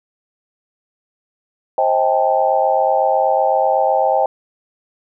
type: chord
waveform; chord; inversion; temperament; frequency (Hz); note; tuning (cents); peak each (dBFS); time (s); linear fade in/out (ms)
sine; A half-diminished seventh; first; just; 528 / 633.6 / 792 / 880; C5 / Eb5 / G5 / A5; +16 / +31 / +18 / 0; -18 / -18 / -16 / -22; 1.78-4.26; 2
effects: none